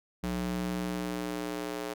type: tone with high-pass filter sweep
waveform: square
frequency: 60.4 Hz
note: B1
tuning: 38 cents flat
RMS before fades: -34 dBFS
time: 0.23-1.94 s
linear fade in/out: 10 ms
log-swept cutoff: 130 to 410 Hz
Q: 1.5
effects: none